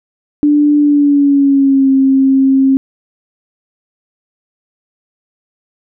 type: tone with pitch glide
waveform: sine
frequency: 294.2 to 268.2 Hz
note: D4 to C4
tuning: +3 to +43 cents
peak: -6 dBFS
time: 0.43-2.77 s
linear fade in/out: 0 ms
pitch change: -160 cents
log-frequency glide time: 0.78-1.9 s
effects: none